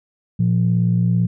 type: tone pair together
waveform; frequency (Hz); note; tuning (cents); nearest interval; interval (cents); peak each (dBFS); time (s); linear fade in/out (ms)
sine; 116.46 / 174.5; A#2 / F3; -1 / -1; perfect fifth; 700; -16; 0.39-1.27; 10
effects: tanh soft clip ceiling -7 dBFS